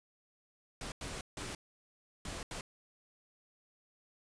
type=noise bursts at uneven times; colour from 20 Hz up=pink; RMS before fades=-42 dBFS; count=5; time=0.81-0.92 / 1.01-1.21 / 1.37-1.55 / 2.25-2.43 / 2.51-2.61 s; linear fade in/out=2 ms; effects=resampled to 22050 Hz